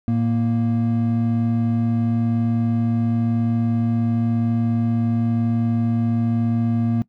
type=tone pair together; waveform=triangle; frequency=112.13 / 233.1 Hz; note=A2 / A#3; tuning=+33 / 0 cents; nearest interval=octave + minor second; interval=1267 cents; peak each=-19 / -17 dBFS; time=0.08-7.02 s; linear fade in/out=0 ms; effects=noise-tail reverb RT60 0.1 s tail -20 dB re dry